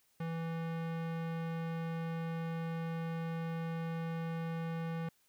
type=tone with low-pass filter; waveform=square; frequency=164.81 Hz; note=E3; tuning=in tune; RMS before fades=-38 dBFS; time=0.2-5.09 s; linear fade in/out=5 ms; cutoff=2300 Hz; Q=0.85; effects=white hiss -72 dBFS RMS until 5.28 s